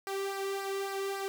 sawtooth tone with flanger, 392 Hz, G4, in tune, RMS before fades -35 dBFS, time 0.07-1.28 s, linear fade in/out 0 ms, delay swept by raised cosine 0.29 to 1.39 ms, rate 3.6 Hz, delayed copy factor -0.65, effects 10-bit

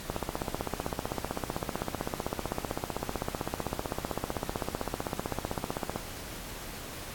click train, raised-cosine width 1 ms, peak -16 dBFS, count 93, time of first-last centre 0.1-5.96 s, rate 15.7 Hz, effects pink hiss -42 dBFS RMS until 7.14 s + AAC 64 kbps

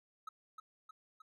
triangle tone with echo, 1286 Hz, E6, 43 cents flat, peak -40 dBFS, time 0.27-0.29 s, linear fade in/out 5 ms, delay 310 ms, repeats 3, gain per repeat -4 dB, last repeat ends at 1.22 s, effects none

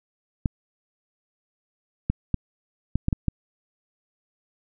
clicks, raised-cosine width 5 ms, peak -9 dBFS, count 7, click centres 0.458 / 2.1 / 2.343 / 2.956 / 3.084 / 3.128 / 3.283 s, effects none

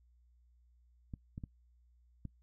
clicks, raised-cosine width 5 ms, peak -30 dBFS, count 4, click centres 1.138 / 1.379 / 1.438 / 2.253 s, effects noise-tail reverb RT60 0.1 s tail -22 dB re dry + added 60 Hz sine -64 dBFS peak until 2.42 s

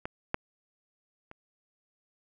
clicks, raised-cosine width 0.5 ms, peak -19 / -12 / -30 dBFS, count 3, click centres 0.055 / 0.344 / 1.314 s, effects none

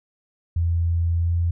sine tone with pitch glide, 84.5 to 85.43 Hz, E2 to F2, +43 to -38 cents, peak -18 dBFS, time 0.56-1.51 s, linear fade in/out 5 ms, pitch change +19 cents, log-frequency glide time 1.2-1.33 s, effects none

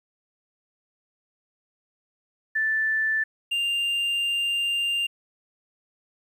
sine / triangle tone pair in turn, 1760 / 2794 Hz, A6 / F7, 0 / 0 cents, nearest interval minor sixth, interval 800 cents, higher second, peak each -21 dBFS, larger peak neither, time 2.55-3.24 / 3.51-5.07 s, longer second, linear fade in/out 10 ms, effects 10-bit

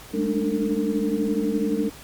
sine tone cluster, 201.9 / 218.7 / 289.7 / 301.6 / 453.8 Hz, G#3 / A3 / D4 / D4 / A#4, -49 / -10 / -24 / +46 / -47 cents, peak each -27 dBFS, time 0.13-1.9 s, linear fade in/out 20 ms, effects pink hiss -43 dBFS RMS until 2.03 s + MP3 96 kbps

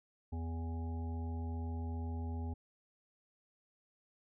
harmonic tone, 82.5 Hz, E2, 2 cents sharp, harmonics 1 / 3 / 5 / 7 / 9 / 10, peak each -37 / -45 / -53 / -61 / -59 / -53 dBFS, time 0.32-2.54 s, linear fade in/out 10 ms, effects none

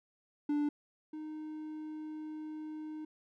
triangle tone pair in turn, 293.7 / 308.8 Hz, D4 / D#4, 0 / -13 cents, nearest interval minor second, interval 87 cents, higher second, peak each -27 / -38 dBFS, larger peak first, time 0.49-0.69 / 1.13-3.05 s, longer second, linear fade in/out 5 ms, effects none

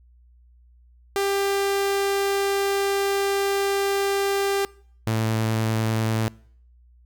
sawtooth tone pair in turn, 396.4 / 111.24 Hz, G4 / A2, +19 / +19 cents, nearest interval octave + minor seventh, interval 2200 cents, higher first, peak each -17 dBFS, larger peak neither, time 1.16-4.65 / 5.07-6.28 s, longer first, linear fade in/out 0 ms, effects noise-tail reverb RT60 0.6 s tail -24 dB re dry + added 60 Hz sine -51 dBFS peak until 7.05 s

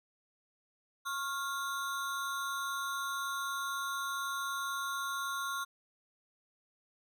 square ring-modulated tone, 1244.5 Hz, D#6, in tune, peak -32 dBFS, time 1.05-5.65 s, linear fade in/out 20 ms, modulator 152 Hz, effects none

